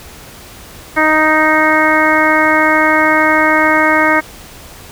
harmonic tone, 311.1 Hz, D#4, in tune, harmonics 1 / 2 / 3 / 4 / 5 / 6 / 7, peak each -16 / -16 / -16 / -16 / -16 / -16 / -16 dBFS, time 0.96-4.21 s, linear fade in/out 20 ms, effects pink hiss -35 dBFS RMS until 4.91 s

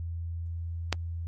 click, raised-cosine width 0.2 ms, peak -8 dBFS, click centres 0.927 s, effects added 84 Hz sine -32 dBFS peak until 1.27 s + Opus 48 kbps

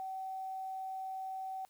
sine tone with quantisation, 762 Hz, G5, 49 cents flat, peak -38 dBFS, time 0-1.65 s, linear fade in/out 0 ms, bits 11, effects white hiss -70 dBFS RMS until 1.69 s

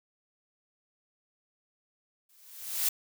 blue noise with exponential growth, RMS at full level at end -25 dBFS, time 2.29-2.89 s, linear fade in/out 5 ms, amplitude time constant 130 ms, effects none

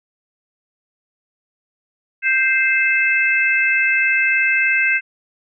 harmonic tone, 523.3 Hz, C5, in tune, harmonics 3 / 4 / 5, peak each -18 / -18 / -18 dBFS, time 2.22-5.01 s, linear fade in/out 50 ms, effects none

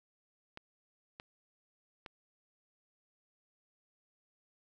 clicks, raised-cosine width 0.3 ms, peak -29 dBFS, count 3, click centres 0.574 / 1.199 / 2.062 s, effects none

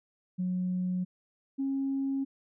sine tone pair in turn, 182.2 / 271.9 Hz, F#3 / C#4, -26 / -33 cents, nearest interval perfect fifth, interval 693 cents, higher second, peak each -27 dBFS, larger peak neither, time 0.38-1.05 / 1.58-2.25 s, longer neither, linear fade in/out 20 ms, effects tanh soft clip ceiling -23 dBFS

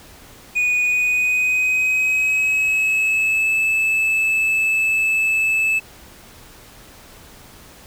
triangle tone with pitch glide, 2469 to 2616 Hz, D#7 to E7, -14 to -14 cents, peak -14 dBFS, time 0.55-5.8 s, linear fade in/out 20 ms, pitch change +100 cents, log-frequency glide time 0.85-3.56 s, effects pink hiss -44 dBFS RMS until 7.86 s

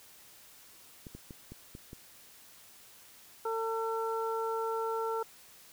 clicks, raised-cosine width 3 ms, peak -32 dBFS, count 6, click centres 1.068 / 1.15 / 1.308 / 1.52 / 1.751 / 1.931 s
harmonic tone, 450 Hz, A4, 39 cents sharp, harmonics 1 / 2 / 3, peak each -33 / -36 / -38 dBFS, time 3.45-5.23 s, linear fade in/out 5 ms
effects white hiss -56 dBFS RMS until 5.72 s

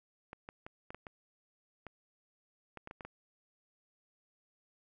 clicks, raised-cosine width 0.5 ms, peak -30 dBFS, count 12, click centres 0.331 / 0.489 / 0.665 / 0.905 / 0.946 / 1.068 / 1.867 / 2.773 / 2.874 / 2.911 / 3.008 / 3.05 s, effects none

